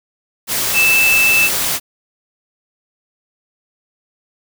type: tone in noise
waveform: sine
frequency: 2637 Hz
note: E7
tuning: in tune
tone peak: -10 dBFS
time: 0.73-1.5 s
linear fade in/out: 50 ms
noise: white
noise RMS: -18 dBFS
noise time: 0.47-1.8 s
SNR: +5 dB
effects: none